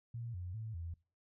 sine tone with pitch steps, 117.3 / 89.5 / 110.6 / 84 Hz, A#2 / F2 / A2 / E2, +11 / +43 / +9 / +33 cents, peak -40 dBFS, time 0.14-0.94 s, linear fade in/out 5 ms, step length 200 ms, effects noise-tail reverb RT60 0.4 s tail -24 dB re dry

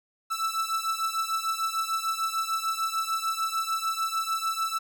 45% pulse beating tone pair, 1318.5 / 1325.2 Hz, E6 / E6, 0 / +9 cents, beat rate 6.7 Hz, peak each -29 / -30 dBFS, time 0.3-4.79 s, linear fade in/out 20 ms, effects none

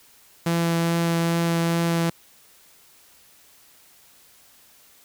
sawtooth tone with vibrato, 168 Hz, E3, 33 cents sharp, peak -16 dBFS, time 0.46-2.1 s, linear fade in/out 5 ms, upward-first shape triangle, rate 2.4 Hz, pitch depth 9 cents each way, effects white hiss -54 dBFS RMS until 5.04 s

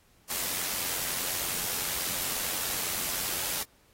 white noise with amplitude modulation, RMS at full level -30 dBFS, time 0.29-3.64 s, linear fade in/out 20 ms, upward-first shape sine, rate 89.7 Hz, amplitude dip 40%, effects pink hiss -64 dBFS RMS until 3.93 s + AAC 48 kbps

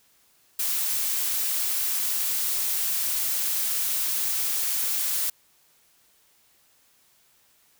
blue noise, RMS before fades -26 dBFS, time 0.59-5.3 s, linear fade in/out 5 ms, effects white hiss -62 dBFS RMS until 7.79 s

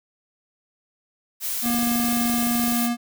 blue noise, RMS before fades -27 dBFS, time 1.4-2.9 s, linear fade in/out 50 ms
square tone, 237.9 Hz, A#3, 35 cents sharp, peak -22 dBFS, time 1.62-2.97 s, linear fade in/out 50 ms
click train, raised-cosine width 2 ms, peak -24 dBFS, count 26, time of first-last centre 1.66-2.724 s, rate 23.5 Hz
effects none

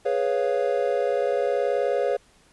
triangle chord, C# dominant seventh, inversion second, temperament equal, 415.3 / 493.9 / 554.4 / 698.5 Hz, G#4 / B4 / C#5 / E#5, 0 / 0 / 0 / 0 cents, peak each -25 / -24 / -23 / -28 dBFS, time 0.05-2.17 s, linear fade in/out 10 ms, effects pink hiss -58 dBFS RMS until 2.52 s + resampled to 24000 Hz

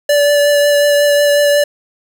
square tone with vibrato, 580 Hz, D5, 22 cents flat, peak -9 dBFS, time 0.09-1.64 s, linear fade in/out 5 ms, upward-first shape triangle, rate 5.5 Hz, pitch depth 15 cents each way, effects 7-bit

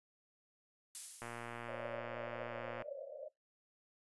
violet noise with exponential decay, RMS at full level -39 dBFS, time 0.95-1.97 s, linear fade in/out 0 ms, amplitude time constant 220 ms
click train, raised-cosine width 0.5 ms, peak -30 dBFS, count 190, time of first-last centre 1.22-2.822 s, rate 118 Hz
pink band-pass noise, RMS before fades -47 dBFS, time 1.68-3.29 s, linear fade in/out 10 ms, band 530 to 610 Hz, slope 96 dB/octave
effects noise-tail reverb RT60 0.2 s tail -24 dB re dry + resampled to 24000 Hz

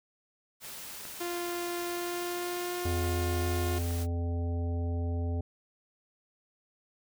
white noise, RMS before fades -43 dBFS, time 0.6-4.07 s, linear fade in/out 50 ms
clicks, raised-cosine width 0.5 ms, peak -30 dBFS, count 3, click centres 1.053 / 3.042 / 3.907 s
sawtooth tone with pitch glide, 348.5 to 355 Hz, F4 to F4, -4 to +28 cents, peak -29 dBFS, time 1.2-3.79 s, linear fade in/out 10 ms, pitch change +32 cents, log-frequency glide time 1.86-2.76 s
harmonic tone, 85.5 Hz, F2, 36 cents flat, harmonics 1 / 3 / 5 / 7 / 9, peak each -29 / -39 / -43 / -46 / -48 dBFS, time 2.85-5.41 s, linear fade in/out 5 ms
effects none

